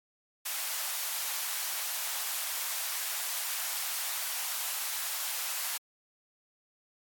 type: high-pass noise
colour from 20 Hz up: white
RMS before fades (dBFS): -34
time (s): 0.45-5.78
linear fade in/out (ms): 10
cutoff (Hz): 700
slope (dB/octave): 24
effects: AAC 64 kbps

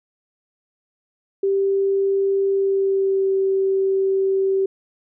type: tone with pitch glide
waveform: sine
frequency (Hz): 392 to 386.2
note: G4 to G4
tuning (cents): 0 to -26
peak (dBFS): -16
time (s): 1.43-4.66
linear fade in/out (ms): 5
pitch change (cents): -26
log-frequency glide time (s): 2.51-3.32
effects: none

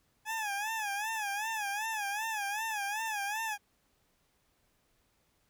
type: tone with vibrato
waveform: 20% pulse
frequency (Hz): 846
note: G#5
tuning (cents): +32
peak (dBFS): -28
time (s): 0.25-3.58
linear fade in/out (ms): 50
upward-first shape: sine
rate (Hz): 2.6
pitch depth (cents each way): 110
effects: pink hiss -73 dBFS RMS until 5.49 s

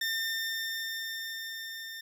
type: tone with level ramp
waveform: 20% pulse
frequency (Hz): 1806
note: A6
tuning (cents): +45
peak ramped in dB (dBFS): -24 to -35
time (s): 0.01-2.01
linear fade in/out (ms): 5
effects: none

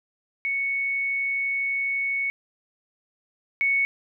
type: tone pair in turn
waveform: sine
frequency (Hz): 2217 / 2217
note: C#7 / C#7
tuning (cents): 0 / 0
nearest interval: unison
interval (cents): 0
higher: neither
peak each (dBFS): -23 / -19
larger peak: second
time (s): 0.45-2.3 / 3.61-3.85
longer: first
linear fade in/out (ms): 0
effects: none

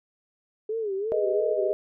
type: tone with vibrato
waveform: sine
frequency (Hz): 417.9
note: G#4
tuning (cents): +11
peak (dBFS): -26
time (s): 0.69-1.72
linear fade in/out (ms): 5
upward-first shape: sine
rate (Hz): 2.9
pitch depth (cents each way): 150
type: chord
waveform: sine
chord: G# minor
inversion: none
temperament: equal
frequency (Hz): 415.3 / 493.9 / 622.3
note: G#4 / B4 / D#5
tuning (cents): 0 / 0 / 0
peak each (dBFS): -30 / -30 / -26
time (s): 1.12-1.73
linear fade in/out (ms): 0
effects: none

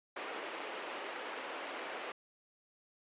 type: band-pass noise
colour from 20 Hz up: pink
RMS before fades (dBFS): -43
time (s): 0.16-2.12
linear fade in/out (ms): 5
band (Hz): 360 to 3100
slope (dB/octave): 24
effects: resampled to 8000 Hz

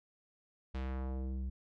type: tone with low-pass filter sweep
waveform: square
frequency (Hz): 65.4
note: C2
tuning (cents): 0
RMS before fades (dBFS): -38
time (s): 0.74-1.5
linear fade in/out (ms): 10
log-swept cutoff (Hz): 4000 to 140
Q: 0.98
effects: none

